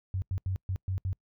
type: tone bursts at uneven times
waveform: sine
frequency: 94.2 Hz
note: F#2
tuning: 32 cents sharp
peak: -28 dBFS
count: 6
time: 0.14-0.22 / 0.31-0.38 / 0.46-0.56 / 0.69-0.76 / 0.88-0.98 / 1.05-1.13 s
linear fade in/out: 0 ms
effects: noise-tail reverb RT60 0.1 s tail -26 dB re dry